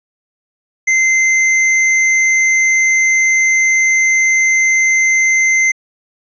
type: tone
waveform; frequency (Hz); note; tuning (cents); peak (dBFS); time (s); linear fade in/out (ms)
square; 2074; C7; -16; -10; 0.87-5.72; 10
effects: resampled to 16000 Hz